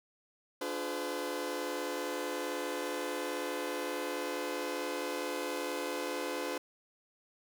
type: chord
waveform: sawtooth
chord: D diminished seventh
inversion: none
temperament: just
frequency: 293.7 / 352.4 / 422.9 / 507.5 Hz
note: D4 / F4 / Ab4 / Cb5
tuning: 0 / +16 / +31 / +47 cents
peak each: -37 / -37 / -38 / -34 dBFS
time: 0.61-6.58 s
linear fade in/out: 5 ms
effects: none